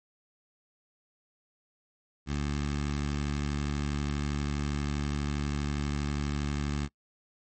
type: tone with notch filter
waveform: 15% pulse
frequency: 72.4 Hz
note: D2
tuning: 24 cents flat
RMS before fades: -31 dBFS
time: 2.26-6.89 s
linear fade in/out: 50 ms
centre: 640 Hz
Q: 1.3
effects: noise-tail reverb RT60 0.1 s tail -25 dB re dry + MP3 32 kbps